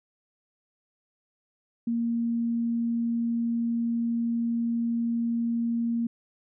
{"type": "tone", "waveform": "sine", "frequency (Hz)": 233.1, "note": "A#3", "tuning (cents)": 0, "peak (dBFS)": -24, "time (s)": [1.87, 6.07], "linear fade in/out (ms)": 5, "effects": []}